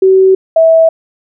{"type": "tone pair in turn", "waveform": "sine", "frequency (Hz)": [380, 651.1], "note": ["F#4", "E5"], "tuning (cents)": [46, -22], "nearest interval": "major sixth", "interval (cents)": 932, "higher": "second", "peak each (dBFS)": -3, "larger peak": "neither", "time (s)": [[0.02, 0.35], [0.56, 0.89]], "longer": "neither", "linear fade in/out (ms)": 5, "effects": []}